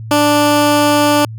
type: tone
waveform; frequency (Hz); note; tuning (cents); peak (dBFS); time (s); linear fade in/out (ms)
15% pulse; 293.7; D4; 0; -3; 0.11-1.25; 2
effects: added 111 Hz sine -25 dBFS peak until 1.38 s